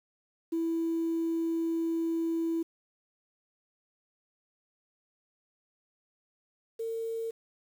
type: tone pair in turn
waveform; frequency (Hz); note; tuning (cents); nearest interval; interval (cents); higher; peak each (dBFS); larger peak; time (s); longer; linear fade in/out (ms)
sine; 330 / 453.5; E4 / A#4; +2 / -48; tritone; 550; second; -26 / -31; first; 0.52-2.63 / 6.79-7.31; first; 10
effects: tanh soft clip ceiling -24 dBFS + 9-bit